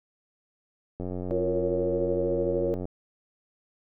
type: click train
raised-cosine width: 2 ms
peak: -21 dBFS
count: 169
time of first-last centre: 1-2.854 s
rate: 90.6 Hz
type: chord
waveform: sine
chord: Bb minor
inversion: second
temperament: equal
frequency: 349.2 / 466.2 / 554.4 Hz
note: F4 / Bb4 / Db5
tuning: 0 / 0 / 0 cents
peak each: -29 dBFS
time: 1.31-2.74 s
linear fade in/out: 0 ms
effects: none